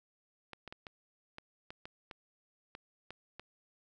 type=clicks; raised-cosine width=0.3 ms; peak=-29 dBFS; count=11; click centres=0.533 / 0.677 / 0.725 / 0.868 / 1.384 / 1.705 / 1.855 / 2.112 / 2.751 / 3.106 / 3.396 s; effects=none